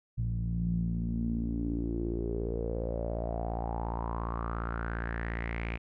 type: tone with low-pass filter sweep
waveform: sawtooth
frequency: 57.2 Hz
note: A#1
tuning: 32 cents flat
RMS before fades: -33 dBFS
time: 0.17-5.78 s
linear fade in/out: 20 ms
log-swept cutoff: 130 to 2400 Hz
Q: 6.4
effects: none